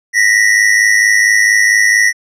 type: tone pair together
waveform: square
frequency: 1866 / 1970.4 Hz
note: A#6 / B6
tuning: +1 / -5 cents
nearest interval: minor second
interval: 94 cents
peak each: -11 dBFS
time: 0.13-2.13 s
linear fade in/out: 50 ms
effects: low-pass 9000 Hz 12 dB/octave